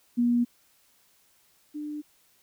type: tone pair in turn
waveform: sine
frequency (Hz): 240 / 298.5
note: B3 / D4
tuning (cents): -49 / +28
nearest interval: major third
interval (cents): 377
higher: second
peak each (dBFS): -20 / -32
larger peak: first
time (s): 0.17-0.45 / 1.74-2.02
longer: neither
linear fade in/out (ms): 20
effects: white hiss -64 dBFS RMS until 2.42 s